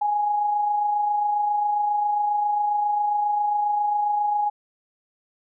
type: tone with amplitude modulation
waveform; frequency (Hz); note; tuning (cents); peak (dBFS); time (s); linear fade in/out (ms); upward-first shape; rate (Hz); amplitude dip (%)
sine; 830.6; G#5; 0; -18; 0.01-4.5; 10; sine; 27.4; 35
effects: none